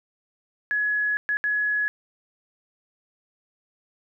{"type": "tone bursts at uneven times", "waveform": "sine", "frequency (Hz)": 1688, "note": "G#6", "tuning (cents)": 28, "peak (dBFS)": -21, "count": 3, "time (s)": [[0.71, 1.17], [1.29, 1.37], [1.44, 1.88]], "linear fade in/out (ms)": 0, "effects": []}